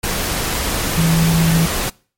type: tone in noise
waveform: sine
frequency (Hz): 164.4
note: E3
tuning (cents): -4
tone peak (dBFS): -12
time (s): 0.97-1.66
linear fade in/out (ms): 10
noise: pink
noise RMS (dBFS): -20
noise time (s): 0.03-1.9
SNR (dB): +5
effects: noise-tail reverb RT60 0.4 s tail -24 dB re dry + MP3 64 kbps